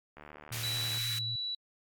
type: click train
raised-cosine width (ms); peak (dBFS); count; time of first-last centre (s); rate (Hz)
0.5; -33; 61; 0.17-0.973; 74.7
type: tone with vibrato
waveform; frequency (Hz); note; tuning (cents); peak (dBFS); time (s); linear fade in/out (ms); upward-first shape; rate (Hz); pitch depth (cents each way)
sine; 114.7; A#2; -28; -38; 0.51-1.36; 5; sine; 9.1; 38
type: high-pass noise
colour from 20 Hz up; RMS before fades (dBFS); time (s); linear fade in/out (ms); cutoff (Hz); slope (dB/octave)
pink; -40; 0.52-1.19; 5; 1700; 24
type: tone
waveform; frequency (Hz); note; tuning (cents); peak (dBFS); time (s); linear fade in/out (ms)
sine; 3937; B7; -6; -33; 0.63-1.55; 5
effects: AAC 64 kbps